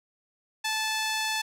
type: tone with band-pass filter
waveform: sawtooth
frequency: 873 Hz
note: A5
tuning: 14 cents flat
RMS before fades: -29 dBFS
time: 0.64-1.42 s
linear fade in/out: 10 ms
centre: 4200 Hz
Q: 0.64
effects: none